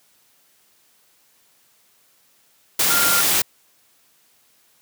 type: tone in noise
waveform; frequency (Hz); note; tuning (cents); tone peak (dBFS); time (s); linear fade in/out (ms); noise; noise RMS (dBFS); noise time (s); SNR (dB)
sine; 1398; F6; +1; -21; 2.9-3.21; 5; white; -18; 2.79-3.42; -6
effects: white hiss -59 dBFS RMS until 4.81 s + high-pass 100 Hz 12 dB/octave